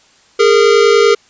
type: tone pair together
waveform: square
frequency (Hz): 409.8 / 460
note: G#4 / A#4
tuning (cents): -23 / -23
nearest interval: major second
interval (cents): 200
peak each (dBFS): -10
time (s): 0.39-1.15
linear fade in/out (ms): 10
effects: white hiss -49 dBFS RMS until 1.29 s + resampled to 16000 Hz